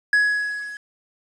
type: tone with level ramp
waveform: triangle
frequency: 1677 Hz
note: G#6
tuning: 16 cents sharp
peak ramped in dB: -11 to -31 dBFS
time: 0.13-0.77 s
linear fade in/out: 2 ms
effects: resampled to 22050 Hz + 8-bit